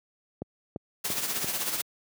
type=click train; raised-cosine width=2 ms; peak=-20 dBFS; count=4; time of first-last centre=0.42-1.444 s; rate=2.93 Hz
type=noise with tremolo; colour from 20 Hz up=white; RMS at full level=-28 dBFS; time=1.04-1.82 s; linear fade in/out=10 ms; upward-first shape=triangle; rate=16 Hz; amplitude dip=60%
effects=high-pass 100 Hz 12 dB/octave